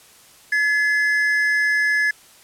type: tone pair together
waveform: triangle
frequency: 1706 / 2049 Hz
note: G#6 / C7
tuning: +46 / -37 cents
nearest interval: minor third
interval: 317 cents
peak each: -15 / -23 dBFS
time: 0.52-2.11 s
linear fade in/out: 5 ms
effects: white hiss -49 dBFS RMS until 2.43 s + low-pass 12000 Hz 12 dB/octave